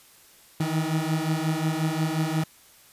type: beating tone pair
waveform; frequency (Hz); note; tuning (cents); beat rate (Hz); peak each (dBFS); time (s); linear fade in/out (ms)
30% pulse; 155.56 / 161.16; D#3 / E3; 0 / -39; 5.6; -24; 0.6-2.44; 5
effects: white hiss -54 dBFS RMS until 2.92 s + resampled to 32000 Hz